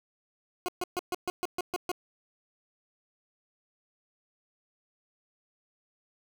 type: tone bursts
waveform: 20% pulse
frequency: 360.1 Hz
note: F#4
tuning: 47 cents flat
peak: -24 dBFS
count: 9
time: 0.66-1.916 s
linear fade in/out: 0 ms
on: 24 ms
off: 130 ms
effects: none